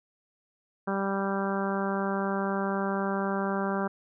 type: harmonic tone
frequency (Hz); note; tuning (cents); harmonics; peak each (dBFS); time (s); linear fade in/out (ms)
196; G3; 0; 1 / 2 / 3 / 4 / 5 / 6 / 7 / 8; -30 / -33 / -35 / -36 / -37 / -38 / -38 / -39; 0.87-3.88; 10
effects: none